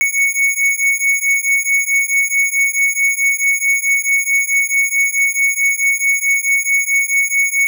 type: beating tone pair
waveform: square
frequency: 2217 / 2221.6 Hz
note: C#7 / C#7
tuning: 0 / +3 cents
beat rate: 4.6 Hz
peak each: -17 / -16 dBFS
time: 0.01-7.67 s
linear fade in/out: 0 ms
effects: none